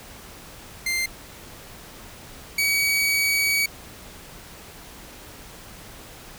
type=tone pair in turn; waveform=sawtooth; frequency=2093 / 2264 Hz; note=C7 / C#7; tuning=0 / +36 cents; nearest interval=minor second; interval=136 cents; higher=second; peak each=-19 / -16 dBFS; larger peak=second; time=0.86-1.06 / 2.58-3.66 s; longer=second; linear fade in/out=5 ms; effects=pink hiss -43 dBFS RMS until 6.38 s